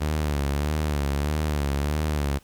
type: tone with vibrato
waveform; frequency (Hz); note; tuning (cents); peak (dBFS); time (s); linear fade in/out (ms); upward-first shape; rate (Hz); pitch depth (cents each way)
sawtooth; 73.42; D2; 0; -19; 0-2.39; 20; sine; 1.6; 83
effects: pink hiss -57 dBFS RMS until 2.43 s